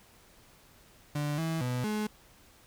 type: tone with pitch steps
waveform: 35% pulse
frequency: 147.2 / 162.6 / 124.5 / 212.5 Hz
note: D3 / E3 / B2 / G#3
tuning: +4 / -23 / +14 / +40 cents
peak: -28 dBFS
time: 1.15-2.07 s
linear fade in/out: 5 ms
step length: 230 ms
effects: pink hiss -59 dBFS RMS until 2.66 s